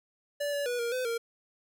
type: tone with pitch steps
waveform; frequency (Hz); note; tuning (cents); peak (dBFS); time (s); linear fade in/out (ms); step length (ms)
square; 579 / 572 / 487.2 / 470.2 / 508 / 463.7; D5 / D5 / B4 / A#4 / B4 / A#4; -25 / -46 / -24 / +15 / +49 / -9; -30; 0.4-1.18; 10; 130
effects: none